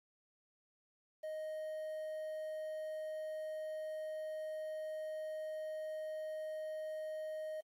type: tone with quantisation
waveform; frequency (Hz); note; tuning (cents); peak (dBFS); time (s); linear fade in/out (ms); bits
triangle; 623; D#5; +2; -38; 1.23-7.61; 10; 11
effects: AAC 48 kbps